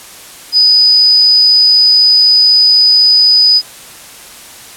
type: tone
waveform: sine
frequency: 4978 Hz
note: D#8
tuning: in tune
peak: -4 dBFS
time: 0.52-3.62 s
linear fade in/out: 50 ms
effects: white hiss -33 dBFS RMS until 4.76 s + low-pass 12000 Hz 12 dB/octave